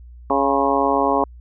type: harmonic tone with a mistuned harmonic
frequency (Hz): 138.8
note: C#3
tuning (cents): +3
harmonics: 2 / 3 / 4 / 5 / 6 / 7 / 8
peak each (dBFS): -23 / -23 / -23 / -23 / -23 / -23 / -23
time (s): 0.3-1.24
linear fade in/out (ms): 2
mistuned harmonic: 8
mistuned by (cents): -47
effects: added 60 Hz sine -38 dBFS peak until 1.4 s